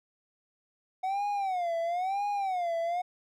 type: tone with vibrato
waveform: triangle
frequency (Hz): 740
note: F#5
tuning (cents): 0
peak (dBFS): -26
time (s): 1.03-3.02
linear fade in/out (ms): 10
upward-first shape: sine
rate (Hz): 1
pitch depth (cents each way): 180
effects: none